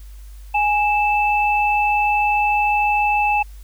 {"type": "tone pair together", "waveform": "sine", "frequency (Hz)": [830.6, 2637], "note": ["G#5", "E7"], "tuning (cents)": [0, 0], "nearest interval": "octave + minor sixth", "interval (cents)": 2000, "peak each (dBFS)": [-16, -20], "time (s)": [0.54, 3.43], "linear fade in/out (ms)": 10, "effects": ["added 50 Hz sine -35 dBFS peak until 3.63 s", "white hiss -53 dBFS RMS until 3.63 s"]}